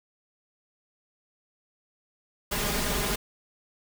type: noise with comb filter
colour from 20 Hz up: pink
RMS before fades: -28 dBFS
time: 2.51-3.16 s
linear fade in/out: 10 ms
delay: 4.9 ms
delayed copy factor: +0.8
effects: none